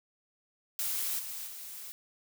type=noise with level steps; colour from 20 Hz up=blue; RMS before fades=-33 / -40 / -44 dBFS; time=0.79-1.92 s; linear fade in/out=0 ms; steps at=1.18 / 1.46 s; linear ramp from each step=20 ms; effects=none